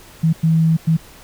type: tone bursts at uneven times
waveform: sine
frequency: 161.9 Hz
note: E3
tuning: 31 cents flat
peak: -11 dBFS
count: 3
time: 0.23-0.33 / 0.43-0.77 / 0.87-0.97 s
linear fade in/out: 10 ms
effects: pink hiss -43 dBFS RMS until 1.23 s